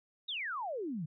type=exponential sweep; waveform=sine; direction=down; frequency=3862 to 143.3 Hz; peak=-35 dBFS; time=0.28-1.06 s; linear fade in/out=10 ms; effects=none